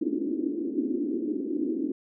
white band-pass noise, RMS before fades -29 dBFS, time 0.01-1.92 s, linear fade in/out 5 ms, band 260 to 340 Hz, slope 48 dB/octave, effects none

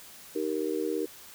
sine chord, Eb major, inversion none, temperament just, 311.1 / 388.9 / 466.7 Hz, Eb4 / G4 / Bb4, 0 / -14 / +2 cents, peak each -32 dBFS, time 0.35-1.06 s, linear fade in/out 10 ms, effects white hiss -49 dBFS RMS until 1.34 s

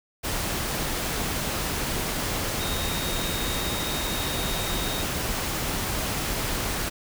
sine tone in noise, 3729 Hz, A#7, in tune, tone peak -34 dBFS, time 2.59-5.04 s, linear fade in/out 20 ms, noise pink, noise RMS -28 dBFS, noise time 0.23-6.9 s, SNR -9 dB, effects none

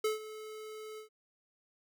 square tone with ADSR envelope, 432.4 Hz, A4, 30 cents flat, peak -28 dBFS, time 0.04-1.09 s, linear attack 6 ms, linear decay 140 ms, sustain -16 dB, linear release 110 ms, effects none

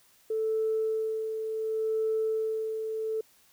sine tone with tremolo, 440 Hz, A4, in tune, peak -24 dBFS, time 0.3-3.21 s, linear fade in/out 5 ms, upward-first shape sine, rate 0.69 Hz, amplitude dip 50%, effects tanh soft clip ceiling -20 dBFS + white hiss -62 dBFS RMS until 3.52 s

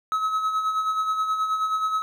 triangle tone with tremolo, 1284 Hz, E6, 46 cents flat, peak -18 dBFS, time 0.12-2.02 s, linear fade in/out 0 ms, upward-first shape sine, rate 9.4 Hz, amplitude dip 50%, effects none

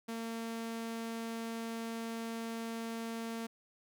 sawtooth tone, 228.1 Hz, A#3, 37 cents flat, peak -34 dBFS, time 0.08-3.47 s, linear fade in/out 10 ms, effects none

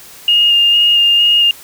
sine tone with vibrato, 2834 Hz, F7, 25 cents sharp, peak -7 dBFS, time 0.28-1.51 s, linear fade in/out 2 ms, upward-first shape square, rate 2.2 Hz, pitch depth 11 cents each way, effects white hiss -37 dBFS RMS until 1.63 s

